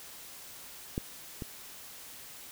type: clicks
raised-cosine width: 3 ms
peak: -18 / -24 dBFS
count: 2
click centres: 0.979 / 1.422 s
effects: white hiss -48 dBFS RMS until 2.51 s